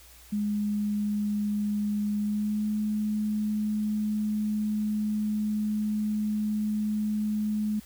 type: tone with pitch glide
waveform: sine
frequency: 207.7 to 212.1 Hz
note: G#3 to G#3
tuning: 0 to +37 cents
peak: -25 dBFS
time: 0.32-7.8 s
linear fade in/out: 10 ms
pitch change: +37 cents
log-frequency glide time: 2.18-2.66 s
effects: added 60 Hz sine -54 dBFS peak until 7.85 s + white hiss -53 dBFS RMS until 7.85 s